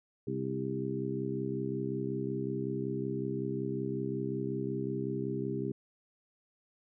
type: harmonic tone with a mistuned harmonic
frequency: 65.41 Hz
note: C2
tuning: in tune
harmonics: 2 / 3 / 4 / 5 / 6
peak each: -38 / -39 / -39 / -39 / -37 dBFS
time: 0.27-5.72 s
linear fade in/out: 5 ms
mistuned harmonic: 6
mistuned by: +22 cents
effects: none